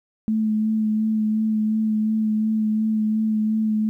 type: tone with vibrato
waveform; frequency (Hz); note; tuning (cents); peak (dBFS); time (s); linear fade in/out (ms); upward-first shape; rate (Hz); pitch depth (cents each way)
sine; 217; A3; -24; -18; 0.28-3.89; 0; sine; 2.8; 18
effects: 10-bit